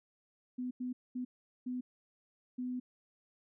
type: tone bursts at uneven times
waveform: sine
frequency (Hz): 250.6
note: B3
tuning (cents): +25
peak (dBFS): -35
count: 5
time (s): 0.58-0.71 / 0.8-0.93 / 1.15-1.25 / 1.66-1.81 / 2.58-2.8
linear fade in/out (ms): 10
effects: none